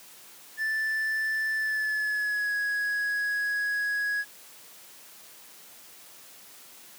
triangle tone with pitch glide, 1760 to 1666 Hz, A6 to G#6, 0 to +5 cents, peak -24 dBFS, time 0.57-4.25 s, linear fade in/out 50 ms, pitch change -95 cents, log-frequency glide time 1.55-2.55 s, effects white hiss -50 dBFS RMS until 6.98 s + high-pass 150 Hz 12 dB/octave

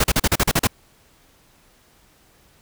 pink noise bursts, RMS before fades -17 dBFS, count 9, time 0-0.672 s, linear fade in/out 5 ms, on 40 ms, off 39 ms, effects pink hiss -56 dBFS RMS until 2.61 s

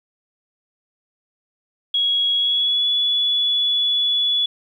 sine tone with pitch glide, 3322 to 3417 Hz, G#7 to G#7, 0 to +49 cents, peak -16 dBFS, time 1.94-4.46 s, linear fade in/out 5 ms, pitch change +49 cents, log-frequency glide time 2.35-2.87 s, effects 9-bit

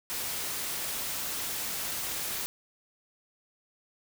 white noise, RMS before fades -34 dBFS, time 0.1-2.46 s, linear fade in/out 0 ms, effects none

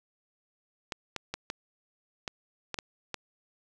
clicks, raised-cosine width 0.2 ms, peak -16 dBFS, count 8, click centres 0.922 / 1.163 / 1.34 / 1.501 / 2.278 / 2.743 / 2.788 / 3.143 s, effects none

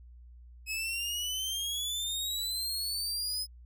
sawtooth exponential sweep, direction up, 2555 to 5110 Hz, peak -29 dBFS, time 0.66-3.47 s, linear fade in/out 50 ms, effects added 60 Hz sine -49 dBFS peak until 3.65 s

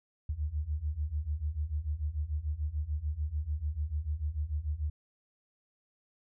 sine beating tone pair, 71.7 / 78.5 Hz, D2 / D#2, -41 / +16 cents, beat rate 6.8 Hz, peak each -35 / -33 dBFS, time 0.29-4.9 s, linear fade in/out 5 ms, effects none

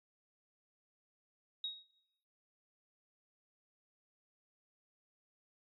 sine tone with exponential decay, 3779 Hz, A#7, 23 cents sharp, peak -34 dBFS, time 1.64-1.91 s, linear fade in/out 2 ms, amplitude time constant 58 ms, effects noise-tail reverb RT60 0.9 s tail -20 dB re dry + MP3 64 kbps

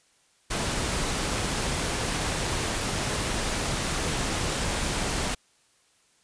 pink noise, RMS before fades -28 dBFS, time 0.5-5.35 s, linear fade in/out 10 ms, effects white hiss -64 dBFS RMS until 6.23 s + resampled to 22050 Hz

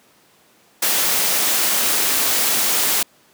white noise, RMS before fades -18 dBFS, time 0.82-3.03 s, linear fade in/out 5 ms, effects pink hiss -54 dBFS RMS until 3.33 s + high-pass 200 Hz 12 dB/octave

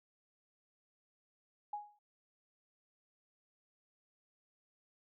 sine tone with exponential decay, 830.6 Hz, G#5, in tune, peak -35 dBFS, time 1.73-1.99 s, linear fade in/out 5 ms, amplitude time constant 56 ms, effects none

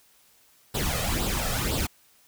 pink noise with flanger, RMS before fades -27 dBFS, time 0.74-1.87 s, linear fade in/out 10 ms, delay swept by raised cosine 0.23 to 1.63 ms, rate 2 Hz, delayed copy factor +0.7, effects white hiss -60 dBFS RMS until 2.27 s

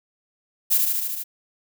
violet noise with echo, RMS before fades -18 dBFS, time 0.7-0.79 s, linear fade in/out 20 ms, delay 75 ms, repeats 6, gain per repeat -2 dB, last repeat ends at 1.24 s, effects none

